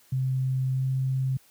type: tone with pitch glide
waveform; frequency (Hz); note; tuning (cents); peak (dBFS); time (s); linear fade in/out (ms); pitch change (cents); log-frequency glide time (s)
sine; 130.81 to 131.87; C3 to C3; 0 to +14; -23; 0.12-1.37; 5; +14; 0.73-0.84
effects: white hiss -59 dBFS RMS until 1.5 s + high-pass 60 Hz 12 dB/octave